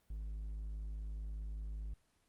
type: tone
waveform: triangle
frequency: 52.5 Hz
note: G#1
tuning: 19 cents sharp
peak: -38 dBFS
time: 0.1-1.94 s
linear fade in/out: 5 ms
effects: pink hiss -75 dBFS RMS until 2.28 s + Opus 24 kbps